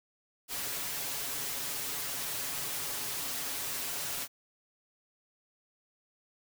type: noise with comb filter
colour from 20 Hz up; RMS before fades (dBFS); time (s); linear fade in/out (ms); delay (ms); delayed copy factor
white; -36; 0.48-4.28; 50; 7.1; +0.7
effects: none